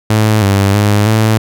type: tone with pitch steps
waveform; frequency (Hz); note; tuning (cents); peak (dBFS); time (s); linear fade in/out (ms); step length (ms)
sawtooth; 108.1 / 98.9 / 103.6 / 109.7; A2 / G2 / G#2 / A2; -30 / +16 / -4 / -5; -4; 0.1-1.38; 5; 320
effects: none